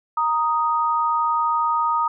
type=tone pair together; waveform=sine; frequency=932.7 / 1245 Hz; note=A#5 / D#6; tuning=+1 / +1 cents; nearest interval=perfect fourth; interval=500 cents; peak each=-21 / -20 dBFS; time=0.17-2.08 s; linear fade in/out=5 ms; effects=none